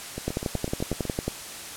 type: two click trains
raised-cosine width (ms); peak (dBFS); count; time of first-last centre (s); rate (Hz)
2; -18 / -12; 8 / 12; 0.18-1.053 / 0.28-1.28; 8.02 / 11
effects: white hiss -38 dBFS RMS until 1.76 s + low-pass 11000 Hz 12 dB/octave